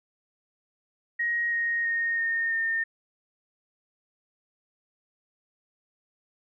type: tone with pitch steps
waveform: sine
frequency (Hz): 1884 / 1867.7 / 1851.6 / 1835.7 / 1819.8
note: A#6 / A#6 / A#6 / A#6 / A#6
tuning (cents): +18 / +3 / -12 / -27 / -42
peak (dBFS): -24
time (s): 1.19-2.84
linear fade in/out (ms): 10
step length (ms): 330
effects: none